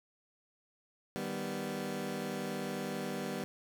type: chord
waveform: 20% pulse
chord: Eb augmented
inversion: none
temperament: equal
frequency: 155.56 / 196 / 246.9 Hz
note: Eb3 / G3 / B3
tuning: 0 / 0 / 0 cents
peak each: -39 / -34 / -35 dBFS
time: 1.16-3.44 s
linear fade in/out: 0 ms
effects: none